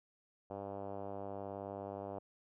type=tone with low-pass filter; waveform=5% pulse; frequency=99.3 Hz; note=G2; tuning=23 cents sharp; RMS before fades=-44 dBFS; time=0.5-2.19 s; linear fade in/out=5 ms; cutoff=660 Hz; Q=2; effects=none